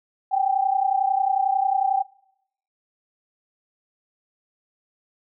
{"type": "tone pair together", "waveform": "sine", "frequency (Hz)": [767.9, 799], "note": ["G5", "G5"], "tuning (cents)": [-36, 33], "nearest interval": "minor second", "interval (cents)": 69, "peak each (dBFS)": [-20, -23], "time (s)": [0.31, 2.03], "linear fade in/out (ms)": 20, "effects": ["noise-tail reverb RT60 0.8 s tail -25 dB re dry"]}